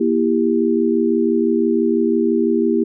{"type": "chord", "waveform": "sine", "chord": "E diminished", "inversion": "second", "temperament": "just", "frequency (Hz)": [237.3, 329.6, 395.6], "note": ["Bb3", "E4", "G4"], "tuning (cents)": [31, 0, 16], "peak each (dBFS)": -18, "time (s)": [0, 2.84], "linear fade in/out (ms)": 10, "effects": []}